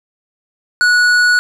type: tone with hard clipping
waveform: sine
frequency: 1466 Hz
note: F#6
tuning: 16 cents flat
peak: -10 dBFS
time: 0.81-1.39 s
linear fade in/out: 0 ms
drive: 10 dB
effects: none